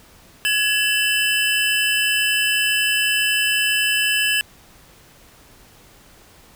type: tone cluster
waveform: square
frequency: 1686 / 2670 / 3012 Hz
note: G#6 / E7 / F#7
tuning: +26 / +22 / +30 cents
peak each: -22 dBFS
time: 0.45-4.41 s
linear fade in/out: 0 ms
effects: pink hiss -49 dBFS RMS until 6.55 s